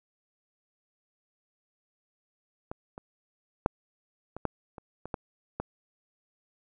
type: clicks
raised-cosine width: 1 ms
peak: -22 / -27 / -8 / -24 / -13 / -28 / -24 / -17 / -17 dBFS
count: 9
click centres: 2.715 / 2.979 / 3.661 / 4.366 / 4.453 / 4.782 / 5.056 / 5.142 / 5.6 s
effects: none